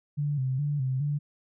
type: tone with vibrato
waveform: sine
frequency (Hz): 138.1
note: C#3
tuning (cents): -6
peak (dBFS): -25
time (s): 0.17-1.19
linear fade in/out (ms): 20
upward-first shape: square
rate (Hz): 2.4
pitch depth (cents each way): 96
effects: none